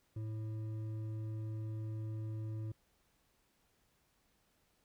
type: tone with hard clipping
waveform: sine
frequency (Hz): 109.2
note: A2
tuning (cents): -13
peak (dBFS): -40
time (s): 0.16-2.72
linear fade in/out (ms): 5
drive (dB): 7
effects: pink hiss -75 dBFS RMS until 4.84 s